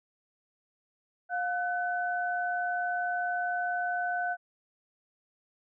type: tone pair together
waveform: sine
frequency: 711 / 1506.6 Hz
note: F5 / F#6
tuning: +31 / +31 cents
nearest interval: octave + minor second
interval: 1300 cents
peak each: -30 / -32 dBFS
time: 1.29-4.37 s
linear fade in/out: 50 ms
effects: none